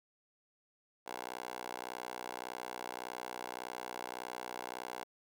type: tone with high-pass filter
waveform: 10% pulse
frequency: 61.74 Hz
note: B1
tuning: in tune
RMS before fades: -44 dBFS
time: 1.06-5.04 s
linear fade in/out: 10 ms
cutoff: 630 Hz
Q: 2.4
effects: none